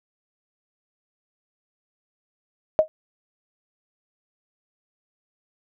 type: tone with exponential decay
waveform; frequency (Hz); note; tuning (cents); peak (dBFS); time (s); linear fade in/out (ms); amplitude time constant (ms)
sine; 626; D#5; +10; -8; 2.79-2.88; 0; 19
effects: none